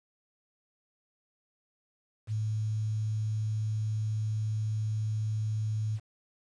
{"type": "tone with quantisation", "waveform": "sine", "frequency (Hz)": 108.2, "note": "A2", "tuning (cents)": -29, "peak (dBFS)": -28, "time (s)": [2.27, 6], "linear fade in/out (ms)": 50, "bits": 9, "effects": ["resampled to 22050 Hz"]}